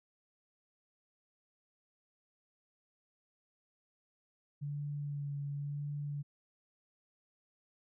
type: tone with vibrato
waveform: sine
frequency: 143.9 Hz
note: D3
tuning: 35 cents flat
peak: -36 dBFS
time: 4.61-6.23 s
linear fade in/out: 20 ms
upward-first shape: sine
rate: 0.94 Hz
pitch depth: 19 cents each way
effects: none